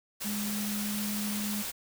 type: tone in noise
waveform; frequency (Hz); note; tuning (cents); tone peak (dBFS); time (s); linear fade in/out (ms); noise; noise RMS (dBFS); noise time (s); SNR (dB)
sine; 207.7; G#3; 0; -32; 0.24-1.63; 20; white; -36; 0.2-1.72; +1
effects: none